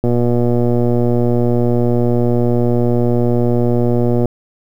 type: click train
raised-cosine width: 2 ms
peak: -3 dBFS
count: 507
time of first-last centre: 0.04-4.257 s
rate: 120 Hz
effects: 7-bit